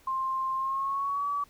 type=tone with pitch glide; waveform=sine; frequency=1055 to 1143.9 Hz; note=C6 to D6; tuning=+14 to -46 cents; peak=-27 dBFS; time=0.07-1.44 s; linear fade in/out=5 ms; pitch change=+140 cents; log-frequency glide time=0.55-1.28 s; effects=pink hiss -60 dBFS RMS until 1.49 s